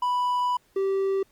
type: tone pair in turn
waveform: triangle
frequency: 987.8 / 388.6 Hz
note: B5 / G4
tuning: 0 / -15 cents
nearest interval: octave + major third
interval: 1615 cents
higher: first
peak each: -20 dBFS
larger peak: neither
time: 0.02-0.57 / 0.76-1.23 s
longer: first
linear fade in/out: 5 ms
effects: pink hiss -64 dBFS RMS until 1.31 s + Opus 24 kbps